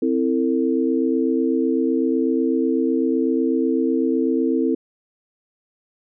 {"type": "chord", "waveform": "sine", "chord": "A minor", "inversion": "first", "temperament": "equal with one note detuned", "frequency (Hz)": [261.6, 329.6, 450.5], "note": ["C4", "E4", "A4"], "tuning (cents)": [0, 0, 41], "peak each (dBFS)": [-20, -21, -23], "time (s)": [0.02, 4.75], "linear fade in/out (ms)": 5, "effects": []}